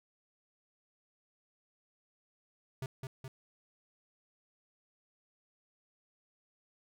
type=tone with echo; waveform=square; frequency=131.7 Hz; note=C3; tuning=12 cents sharp; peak=-37 dBFS; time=2.82-2.86 s; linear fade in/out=2 ms; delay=210 ms; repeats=2; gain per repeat=-3 dB; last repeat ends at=3.28 s; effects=none